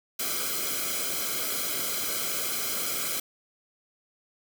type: noise with comb filter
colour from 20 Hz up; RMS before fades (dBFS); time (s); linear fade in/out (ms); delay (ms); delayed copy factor
white; -30; 0.19-3.2; 5; 1.1; -0.85
effects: none